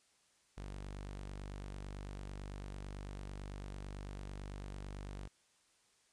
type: tone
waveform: sawtooth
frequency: 49 Hz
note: G1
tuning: in tune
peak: -40 dBFS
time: 0.57-5.28 s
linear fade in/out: 10 ms
effects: white hiss -72 dBFS RMS until 6.12 s + resampled to 22050 Hz

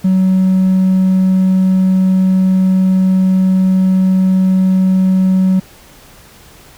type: tone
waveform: triangle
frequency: 187.5 Hz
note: F#3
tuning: 23 cents sharp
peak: -5 dBFS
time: 0.04-5.6 s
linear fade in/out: 10 ms
effects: tanh soft clip ceiling -3 dBFS + pink hiss -41 dBFS RMS until 6.77 s

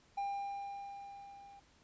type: tone with level ramp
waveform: triangle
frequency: 799 Hz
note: G5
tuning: 33 cents sharp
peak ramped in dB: -32 to -52 dBFS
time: 0.17-1.6 s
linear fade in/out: 10 ms
effects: pink hiss -67 dBFS RMS until 1.83 s + resampled to 16000 Hz

